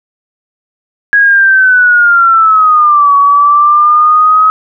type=linear two-way sweep; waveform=sine; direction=down then up; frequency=1661.2 to 1126 to 1274 Hz; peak=-3 dBFS; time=1.13-4.5 s; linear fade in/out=0 ms; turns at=3.16 s; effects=none